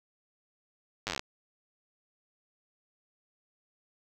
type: slowing click train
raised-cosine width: 0.2 ms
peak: -15 dBFS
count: 11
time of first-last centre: 1.07-1.194 s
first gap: 9 ms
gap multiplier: 1.07
effects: none

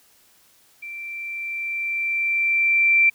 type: tone with level ramp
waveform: sine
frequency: 2349 Hz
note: D7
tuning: in tune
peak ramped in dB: -32 to -12 dBFS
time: 0.82-3.1 s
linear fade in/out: 10 ms
effects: white hiss -57 dBFS RMS until 3.14 s

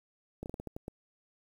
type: slowing click train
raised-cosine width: 2 ms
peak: -26 dBFS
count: 8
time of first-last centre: 0.43-0.881 s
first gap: 29 ms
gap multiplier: 1.26
effects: 9-bit

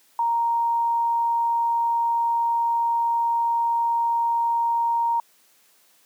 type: tone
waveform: sine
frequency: 932.3 Hz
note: A#5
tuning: in tune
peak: -19 dBFS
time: 0.19-5.2 s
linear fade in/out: 2 ms
effects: white hiss -59 dBFS RMS until 6.05 s + high-pass 200 Hz 12 dB/octave

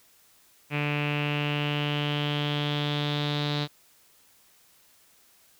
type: tone with low-pass filter sweep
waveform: sawtooth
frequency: 146.83 Hz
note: D3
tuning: in tune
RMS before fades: -28 dBFS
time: 0.7-3.68 s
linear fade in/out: 50 ms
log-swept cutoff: 2500 to 3900 Hz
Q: 6.3
effects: white hiss -60 dBFS RMS until 5.59 s

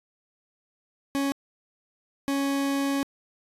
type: tone pair in turn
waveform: 40% pulse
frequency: 277.2 / 277.2 Hz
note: C#4 / C#4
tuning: 0 / 0 cents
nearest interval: unison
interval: 0 cents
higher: neither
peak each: -23 dBFS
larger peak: neither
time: 1.15-1.32 / 2.28-3.03 s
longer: second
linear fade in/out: 0 ms
effects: resampled to 32000 Hz

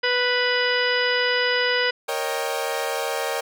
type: harmonic tone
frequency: 493.9 Hz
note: B4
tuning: in tune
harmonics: 1 / 2 / 3 / 4 / 5 / 6 / 7 / 8 / 10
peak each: -24 / -31 / -25 / -25 / -35 / -27 / -37 / -37 / -29 dBFS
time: 0.03-1.91 s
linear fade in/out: 10 ms
type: chord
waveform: sawtooth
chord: Eb dominant seventh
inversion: second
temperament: equal with one note detuned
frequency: 466.2 / 549.3 / 622.3 / 784 Hz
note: Bb4 / Db5 / Eb5 / G5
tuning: 0 / -16 / 0 / 0 cents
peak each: -25 / -25 / -27 / -26 dBFS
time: 2.08-3.41 s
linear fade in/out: 10 ms
effects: none

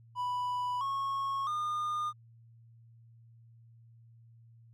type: tone with pitch steps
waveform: triangle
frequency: 987.8 / 1096 / 1216.1 Hz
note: B5 / C#6 / D#6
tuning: 0 / -20 / -40 cents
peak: -29 dBFS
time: 0.15-2.13 s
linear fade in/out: 50 ms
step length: 660 ms
effects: added 115 Hz sine -55 dBFS peak until 4.73 s

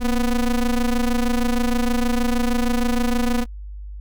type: ring-modulated tone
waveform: square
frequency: 124.2 Hz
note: B2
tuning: 10 cents sharp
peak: -15 dBFS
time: 0-3.46 s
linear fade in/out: 50 ms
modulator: 111 Hz
effects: added 50 Hz sine -31 dBFS peak until 4 s

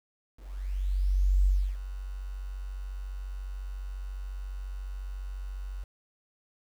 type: tone with ADSR envelope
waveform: sine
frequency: 47.15 Hz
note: F#1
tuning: 33 cents sharp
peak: -19 dBFS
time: 0.36-5.84 s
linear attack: 1100 ms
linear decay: 300 ms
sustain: -15 dB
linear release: 8 ms
effects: 9-bit

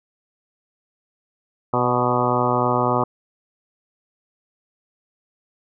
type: harmonic tone with a mistuned harmonic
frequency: 123.47 Hz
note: B2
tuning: in tune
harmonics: 1 / 2 / 3 / 4 / 5 / 6 / 7 / 8 / 9 / 10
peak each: -26 / -26 / -26 / -26 / -26 / -26 / -26 / -26 / -26 / -26 dBFS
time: 1.73-3.04 s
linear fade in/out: 5 ms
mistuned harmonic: 5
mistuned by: -25 cents
effects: none

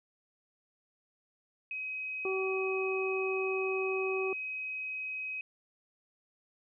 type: tone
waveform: sine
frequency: 2532 Hz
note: D#7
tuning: 30 cents sharp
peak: -35 dBFS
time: 1.71-5.41 s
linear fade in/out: 2 ms
type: harmonic tone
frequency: 380.4 Hz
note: F#4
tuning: 48 cents sharp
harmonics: 1 / 2 / 3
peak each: -31 / -43 / -42 dBFS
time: 2.25-4.33 s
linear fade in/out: 2 ms
effects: none

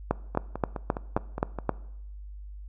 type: two click trains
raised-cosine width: 1 ms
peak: -9 / -18 dBFS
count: 7 / 7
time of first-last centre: 0.11-1.693 / 0.35-1.587 s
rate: 3.79 / 4.85 Hz
effects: noise-tail reverb RT60 0.8 s tail -20 dB re dry + added 50 Hz sine -39 dBFS peak until 2.68 s

